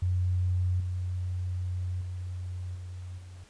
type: tone with level steps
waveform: sine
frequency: 90.6 Hz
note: F#2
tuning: 36 cents flat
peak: -24 / -29 / -33 / -37 / -43 dBFS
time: 0.02-3.44 s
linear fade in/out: 5 ms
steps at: 0.8 / 2.01 / 2.75 / 3.18 s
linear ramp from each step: 2 ms
effects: pink hiss -58 dBFS RMS until 3.49 s + resampled to 22050 Hz